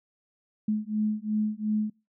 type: beating tone pair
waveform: sine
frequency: 212.1 / 214.9 Hz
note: G#3 / A3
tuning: +37 / -41 cents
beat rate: 2.8 Hz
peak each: -28 dBFS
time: 0.68-1.9 s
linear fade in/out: 5 ms
effects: noise-tail reverb RT60 0.3 s tail -26 dB re dry